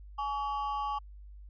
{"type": "ring-modulated tone", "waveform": "triangle", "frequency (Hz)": 987.8, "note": "B5", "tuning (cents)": 0, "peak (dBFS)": -26, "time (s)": [0.18, 0.99], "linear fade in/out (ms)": 10, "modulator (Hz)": 146, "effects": ["added 50 Hz sine -46 dBFS peak until 1.49 s", "resampled to 11025 Hz"]}